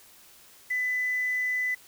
sine tone with quantisation, 2000 Hz, B6, 21 cents sharp, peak -25 dBFS, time 0.7-1.75 s, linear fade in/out 10 ms, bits 8, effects white hiss -54 dBFS RMS until 1.87 s

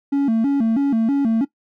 triangle tone with vibrato, 251 Hz, B3, 28 cents sharp, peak -12 dBFS, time 0.12-1.45 s, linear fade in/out 10 ms, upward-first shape square, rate 3.1 Hz, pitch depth 190 cents each way, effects noise-tail reverb RT60 0.1 s tail -18 dB re dry + tanh soft clip ceiling -9 dBFS

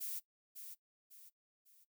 violet noise with echo, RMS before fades -42 dBFS, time 0-0.2 s, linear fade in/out 20 ms, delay 550 ms, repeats 3, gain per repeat -8 dB, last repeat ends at 1.85 s, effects noise-tail reverb RT60 0.1 s tail -17 dB re dry

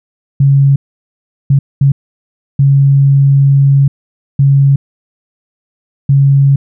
sine tone bursts at uneven times, 138.59 Hz, C#3, in tune, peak -4 dBFS, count 6, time 0.4-0.76 / 1.5-1.59 / 1.81-1.92 / 2.59-3.88 / 4.39-4.76 / 6.09-6.56 s, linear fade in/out 5 ms, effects none

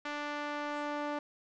sawtooth tone with band-pass filter sweep, 293.7 Hz, D4, in tune, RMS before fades -37 dBFS, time 0.05-1.19 s, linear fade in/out 5 ms, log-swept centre 1700 to 840 Hz, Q 0.87, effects resampled to 16000 Hz + 10-bit

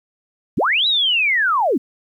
sine linear two-way sweep, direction up then down, 73.42 to 3951 to 209.2 Hz, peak -14 dBFS, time 0.57-1.78 s, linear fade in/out 10 ms, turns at 0.87 s, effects 9-bit

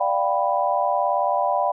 sine chord, G dominant seventh, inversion second, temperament equal with one note detuned, 587.3 / 705.3 / 784 / 987.8 Hz, D5 / F5 / G5 / B5, 0 / +17 / 0 / 0 cents, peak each -24 dBFS, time 0-1.72 s, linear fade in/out 10 ms, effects none

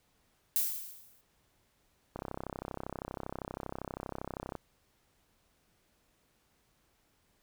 violet noise with exponential decay, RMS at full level -27 dBFS, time 0.56-1.21 s, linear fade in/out 0 ms, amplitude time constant 140 ms
click train, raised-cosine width 1 ms, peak -24 dBFS, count 79, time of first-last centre 2.16-4.553 s, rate 32.6 Hz
effects pink hiss -72 dBFS RMS until 7.42 s

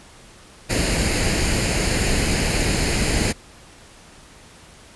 pink noise with comb filter, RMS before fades -20 dBFS, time 0.69-3.33 s, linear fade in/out 20 ms, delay 0.43 ms, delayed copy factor +0.55, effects pink hiss -46 dBFS RMS until 4.95 s + resampled to 24000 Hz

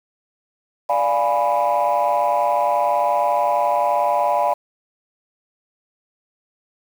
sine chord, D diminished seventh, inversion none, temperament equal, 587.3 / 698.5 / 830.6 / 987.8 Hz, D5 / F5 / Ab5 / Cb6, 0 / 0 / 0 / 0 cents, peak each -20 dBFS, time 0.89-4.54 s, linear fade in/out 10 ms, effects tanh soft clip ceiling -10 dBFS + 7-bit

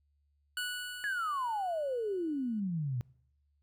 25% pulse tone with exponential decay, 1474 Hz, F#6, 7 cents flat, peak -29 dBFS, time 0.57-2.6 s, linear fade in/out 2 ms, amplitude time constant 440 ms
sine exponential sweep, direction down, 1720 to 117.1 Hz, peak -31 dBFS, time 1.04-3.01 s, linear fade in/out 0 ms
effects noise-tail reverb RT60 0.7 s tail -23 dB re dry + added 72 Hz sine -70 dBFS peak until 3.62 s

